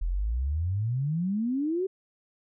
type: exponential sweep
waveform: sine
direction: up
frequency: 39.41 to 392 Hz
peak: -25 dBFS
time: 0.01-1.87 s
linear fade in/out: 10 ms
effects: none